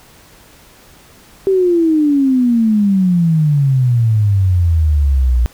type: exponential sweep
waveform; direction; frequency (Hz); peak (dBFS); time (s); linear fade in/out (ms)
sine; down; 392 to 58.3; -9; 1.47-5.46; 0
effects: pink hiss -44 dBFS RMS until 5.53 s